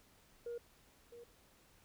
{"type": "tone with echo", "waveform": "sine", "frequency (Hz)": 473.9, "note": "A#4", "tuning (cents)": 28, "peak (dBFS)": -39, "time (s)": [0.46, 0.58], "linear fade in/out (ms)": 5, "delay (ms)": 660, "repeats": 1, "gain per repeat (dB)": -12, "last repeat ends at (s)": 1.24, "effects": ["tanh soft clip ceiling -38 dBFS", "pink hiss -67 dBFS RMS until 1.84 s"]}